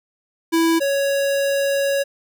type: tone pair in turn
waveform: square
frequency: 329.6 / 556.1 Hz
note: E4 / C#5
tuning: 0 / +5 cents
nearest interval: major sixth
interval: 905 cents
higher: second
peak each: -15 / -18 dBFS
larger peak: first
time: 0.52-0.8 / 0.8-2.04 s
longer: second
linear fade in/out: 20 ms
effects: none